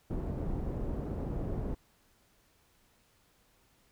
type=low-pass noise; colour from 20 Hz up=pink; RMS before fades=-35 dBFS; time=0.1-1.75 s; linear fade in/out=10 ms; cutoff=440 Hz; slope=12 dB/octave; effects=pink hiss -68 dBFS RMS until 3.91 s